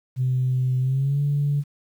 sine tone with pitch glide, 128.2 to 143.9 Hz, C3 to D3, -35 to -35 cents, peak -18 dBFS, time 0.16-1.64 s, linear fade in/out 50 ms, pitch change +200 cents, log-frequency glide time 0.8-1.21 s, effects tanh soft clip ceiling -14 dBFS + 9-bit

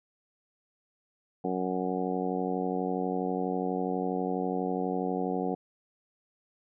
harmonic tone, 92.2 Hz, F#2, 6 cents flat, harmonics 2 / 3 / 4 / 5 / 6 / 7 / 8 / 9, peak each -34 / -34 / -36 / -34 / -41 / -45 / -35 / -44 dBFS, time 1.44-5.55 s, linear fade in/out 5 ms, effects none

